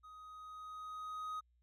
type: tone with level ramp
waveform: triangle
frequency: 1254 Hz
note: D#6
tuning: 13 cents sharp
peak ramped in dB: -51 to -37 dBFS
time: 0.03-1.41 s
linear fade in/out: 20 ms
effects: added 60 Hz sine -70 dBFS peak until 1.62 s